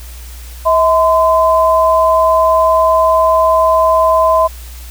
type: tone pair together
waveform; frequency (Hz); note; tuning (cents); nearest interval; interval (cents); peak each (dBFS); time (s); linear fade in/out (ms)
sine; 644.6 / 1024; E5 / C6; -39 / -38; minor sixth; 801; -10; 0.65-4.48; 20
effects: added 60 Hz sine -28 dBFS peak until 4.9 s + white hiss -37 dBFS RMS until 4.9 s